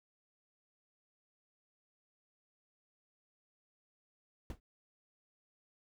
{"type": "noise with exponential decay", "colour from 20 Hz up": "brown", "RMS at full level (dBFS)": -36, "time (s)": [4.5, 4.6], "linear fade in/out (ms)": 2, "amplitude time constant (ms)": 21, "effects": []}